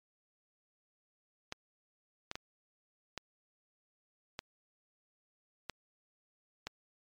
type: clicks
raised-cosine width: 0.2 ms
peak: -21 dBFS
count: 7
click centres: 1.524 / 2.314 / 2.355 / 3.177 / 4.391 / 5.697 / 6.67 s
effects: MP3 96 kbps